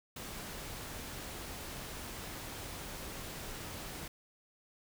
pink noise, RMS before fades -44 dBFS, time 0.16-4.08 s, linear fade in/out 5 ms, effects none

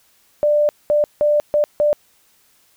sine tone bursts at uneven times, 593 Hz, D5, 17 cents sharp, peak -12 dBFS, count 5, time 0.43-0.69 / 0.9-1.04 / 1.21-1.4 / 1.54-1.64 / 1.8-1.93 s, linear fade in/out 0 ms, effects white hiss -57 dBFS RMS until 2.76 s

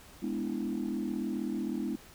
sine chord, E dominant seventh, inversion first, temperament equal, 207.7 / 246.9 / 293.7 / 329.6 Hz, G#3 / B3 / D4 / E4, 0 / 0 / 0 / 0 cents, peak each -35 / -35 / -37 / -36 dBFS, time 0.22-1.96 s, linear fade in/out 10 ms, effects tanh soft clip ceiling -24 dBFS + pink hiss -54 dBFS RMS until 2.14 s

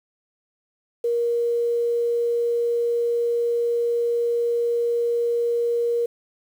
sine tone with quantisation, 472 Hz, A#4, 22 cents sharp, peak -19 dBFS, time 1.04-6.06 s, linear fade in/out 5 ms, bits 8, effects none

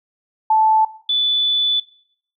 sine tone pair in turn, 875 / 3479 Hz, A5 / A7, -10 / -20 cents, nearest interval 2 octaves, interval 2390 cents, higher second, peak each -11 / -15 dBFS, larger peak first, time 0.5-0.85 / 1.09-1.8 s, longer second, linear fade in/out 5 ms, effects noise-tail reverb RT60 0.6 s tail -18 dB re dry

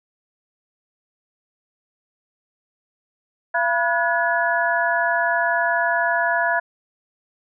sine tone cluster, 681 / 978 / 1456 / 1696 Hz, F5 / B5 / F#6 / G#6, -44 / -17 / -28 / +36 cents, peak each -22 / -24 / -24 / -22 dBFS, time 3.54-6.6 s, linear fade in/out 10 ms, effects none

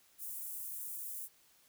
white high-pass noise, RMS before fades -43 dBFS, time 0.18-1.29 s, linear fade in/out 50 ms, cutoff 8900 Hz, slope 24 dB/octave, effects white hiss -67 dBFS RMS until 1.68 s

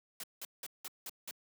white noise bursts, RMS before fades -43 dBFS, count 6, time 0.2-1.31 s, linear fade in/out 2 ms, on 35 ms, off 180 ms, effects high-pass 200 Hz 12 dB/octave

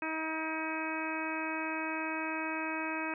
harmonic tone with a mistuned harmonic, 317.6 Hz, D#4, 36 cents sharp, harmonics 1 / 2 / 3 / 4 / 5 / 6 / 7 / 8, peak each -38 / -43 / -40 / -43 / -41 / -46 / -44 / -40 dBFS, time 0.02-3.14 s, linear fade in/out 2 ms, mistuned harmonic 7, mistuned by +22 cents, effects none

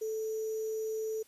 sine tone with sample-and-hold, 438.3 Hz, A4, 7 cents flat, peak -32 dBFS, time 0.01-1.23 s, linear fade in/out 10 ms, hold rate 6300 Hz, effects white hiss -63 dBFS RMS until 1.27 s + resampled to 32000 Hz

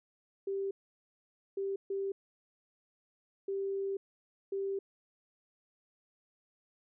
sine tone bursts at uneven times, 392 Hz, G4, in tune, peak -32 dBFS, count 5, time 0.47-0.71 / 1.57-1.76 / 1.9-2.12 / 3.48-3.97 / 4.52-4.79 s, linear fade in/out 5 ms, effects none

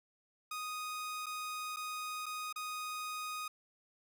sawtooth tone with dropouts, 1244.5 Hz, D#6, in tune, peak -35 dBFS, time 0.51-3.48 s, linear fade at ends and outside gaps 5 ms, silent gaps 1.26-1.265 / 1.762-1.768 / 2.259-2.263 / 2.527-2.559 s, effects none

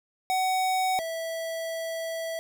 square tone pair in turn, 750 / 655.7 Hz, F#5 / E5, +23 / -9 cents, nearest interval major second, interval 232 cents, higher first, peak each -24 / -31 dBFS, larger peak first, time 0.3-0.99 / 0.99-2.39 s, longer second, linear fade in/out 0 ms, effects none

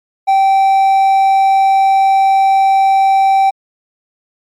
triangle tone, 777 Hz, G5, 16 cents flat, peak -5 dBFS, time 0.27-3.51 s, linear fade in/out 20 ms, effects MP3 96 kbps

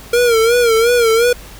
square tone with vibrato, 466.2 Hz, A#4, in tune, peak -10 dBFS, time 0.13-1.33 s, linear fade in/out 5 ms, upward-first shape sine, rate 2.8 Hz, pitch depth 84 cents each way, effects added 50 Hz sine -37 dBFS peak until 1.59 s + pink hiss -37 dBFS RMS until 1.59 s

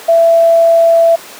sine tone, 667 Hz, E5, 20 cents sharp, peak -4 dBFS, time 0.08-1.16 s, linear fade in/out 10 ms, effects pink hiss -31 dBFS RMS until 1.39 s + high-pass 400 Hz 12 dB/octave

